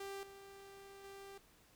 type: tone with level steps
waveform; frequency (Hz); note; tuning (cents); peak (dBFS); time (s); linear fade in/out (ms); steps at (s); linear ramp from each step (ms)
sawtooth; 393.9; G4; +8; -40 / -50 / -47; 0-1.38; 5; 0.23 / 1.04; 2
effects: pink hiss -67 dBFS RMS until 1.75 s